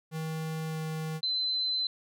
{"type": "tone with pitch glide", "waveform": "square", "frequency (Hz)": [159, 158.08], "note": ["D#3", "D#3"], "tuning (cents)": [38, 28], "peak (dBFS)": -33, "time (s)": [0.11, 1.21], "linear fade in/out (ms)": 50, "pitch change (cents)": -10, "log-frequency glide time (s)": [0.68, 0.79]}
{"type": "tone", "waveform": "sine", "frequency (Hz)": 4054, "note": "B7", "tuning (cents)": 45, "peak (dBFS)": -27, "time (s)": [1.23, 1.87], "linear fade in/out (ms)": 2}
{"effects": []}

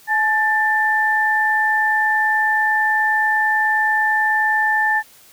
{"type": "tone pair together", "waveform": "sine", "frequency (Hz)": [854, 1775.4], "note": ["G#5", "A6"], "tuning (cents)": [48, 15], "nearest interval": "octave + minor second", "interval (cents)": 1267, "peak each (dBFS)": [-19, -16], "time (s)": [0.07, 5.03], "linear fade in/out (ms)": 50, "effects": ["white hiss -48 dBFS RMS until 5.32 s"]}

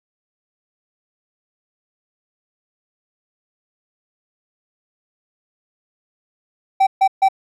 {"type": "tone bursts", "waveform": "triangle", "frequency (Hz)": 773, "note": "G5", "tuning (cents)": -24, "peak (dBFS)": -8, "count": 3, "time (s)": [6.8, 7.287], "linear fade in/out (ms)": 10, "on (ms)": 69, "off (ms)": 140, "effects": []}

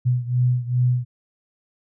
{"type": "beating tone pair", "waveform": "sine", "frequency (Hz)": [123.47, 125.97], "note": ["B2", "B2"], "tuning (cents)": [0, 35], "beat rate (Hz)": 2.5, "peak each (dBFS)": [-19, -22], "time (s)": [0.05, 1.05], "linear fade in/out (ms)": 20, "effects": []}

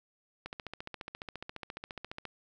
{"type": "click train", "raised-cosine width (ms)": 0.3, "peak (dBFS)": -24, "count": 27, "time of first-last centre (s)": [0.46, 2.253], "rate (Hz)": 14.5, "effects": []}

